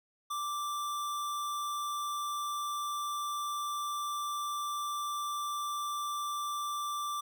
square tone, 1174.7 Hz, D6, in tune, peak -34 dBFS, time 0.3-7.21 s, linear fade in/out 10 ms, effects none

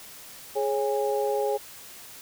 sine tone cluster, 417.7 / 547 / 819 Hz, G#4 / C#5 / G#5, +10 / -23 / -24 cents, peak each -26 / -28 / -30 dBFS, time 0.55-1.58 s, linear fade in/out 20 ms, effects white hiss -45 dBFS RMS until 2.21 s

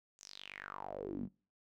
sawtooth tone with band-pass filter sweep, 48.94 Hz, G1, 2 cents flat, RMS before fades -45 dBFS, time 0.18-1.29 s, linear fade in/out 50 ms, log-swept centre 7200 to 190 Hz, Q 6.6, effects noise-tail reverb RT60 0.4 s tail -24 dB re dry

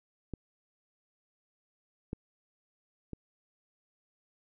clicks, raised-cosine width 3 ms, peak -24 / -22 / -26 dBFS, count 3, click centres 0.337 / 2.131 / 3.133 s, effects none

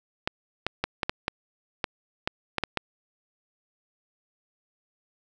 clicks, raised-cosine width 0.3 ms, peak -9 dBFS, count 11, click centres 0.275 / 0.666 / 0.84 / 1.032 / 1.095 / 1.281 / 1.842 / 2.275 / 2.583 / 2.637 / 2.773 s, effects none

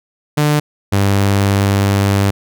sawtooth tone pair in turn, 149 / 99.45 Hz, D3 / G2, +25 / +25 cents, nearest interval perfect fifth, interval 700 cents, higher first, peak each -7 dBFS, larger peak neither, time 0.37-0.6 / 0.92-2.31 s, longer second, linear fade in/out 10 ms, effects none

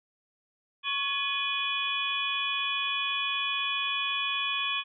sine tone cluster, 1108 / 1694 / 2475 / 3026 / 3371 Hz, C#6 / G#6 / D#7 / F#7 / G#7, -1 / +34 / -10 / +38 / +25 cents, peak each -34 / -40 / -31 / -37 / -32 dBFS, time 0.83-4.84 s, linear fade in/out 50 ms, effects none

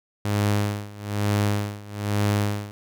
sawtooth tone with tremolo, 103.1 Hz, G#2, 12 cents flat, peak -15 dBFS, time 0.25-2.71 s, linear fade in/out 0 ms, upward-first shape sine, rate 1.1 Hz, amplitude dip 90%, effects none

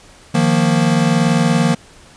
square chord, Eb suspended second, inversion none, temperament equal with one note detuned, 155.56 / 176.03 / 233.1 Hz, Eb3 / F3 / Bb3, 0 / +14 / 0 cents, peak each -17 dBFS, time 0.34-1.75 s, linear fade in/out 10 ms, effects pink hiss -44 dBFS RMS until 2.16 s + resampled to 22050 Hz

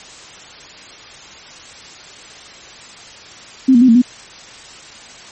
sine tone with pitch steps, 262.6 / 237.2 / 257.7 / 228.3 / 247.8 Hz, C4 / A#3 / C4 / A#3 / B3, +6 / +30 / -26 / -36 / +6 cents, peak -5 dBFS, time 3.68-4.02 s, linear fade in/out 10 ms, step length 68 ms, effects white hiss -37 dBFS RMS until 5.31 s + MP3 32 kbps

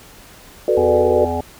sine chord, B minor seventh, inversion second, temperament equal with one note detuned, 370 / 440 / 493.9 / 593.5 Hz, F#4 / A4 / B4 / D5, 0 / 0 / 0 / +18 cents, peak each -18 dBFS, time 0.68-1.25 s, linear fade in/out 2 ms
harmonic tone, 84.3 Hz, E2, 39 cents sharp, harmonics 1 / 3 / 5 / 7 / 9 / 10, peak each -26 / -26 / -26 / -26 / -26 / -26 dBFS, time 0.77-1.41 s, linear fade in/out 5 ms
effects pink hiss -43 dBFS RMS until 1.59 s

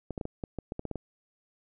clicks, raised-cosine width 2 ms, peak -21 dBFS, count 11, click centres 0.107 / 0.178 / 0.212 / 0.254 / 0.438 / 0.587 / 0.721 / 0.794 / 0.853 / 0.913 / 0.957 s, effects none

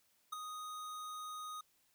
square tone with ADSR envelope, 1244.5 Hz, D#6, in tune, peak -36 dBFS, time 0.32-1.61 s, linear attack 12 ms, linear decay 5 ms, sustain -8 dB, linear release 5 ms, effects white hiss -74 dBFS RMS until 1.94 s

